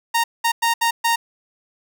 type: tone bursts at uneven times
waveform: sawtooth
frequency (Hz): 927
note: A#5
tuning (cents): -10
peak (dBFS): -12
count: 5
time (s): 0.14-0.24 / 0.44-0.52 / 0.62-0.74 / 0.81-0.91 / 1.04-1.16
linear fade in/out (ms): 10
effects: none